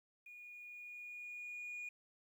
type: tone with level ramp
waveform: sine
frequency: 2444 Hz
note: D#7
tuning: 32 cents flat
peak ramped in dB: -52 to -40 dBFS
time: 0.26-1.89 s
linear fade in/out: 5 ms
effects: tanh soft clip ceiling -42 dBFS + 12-bit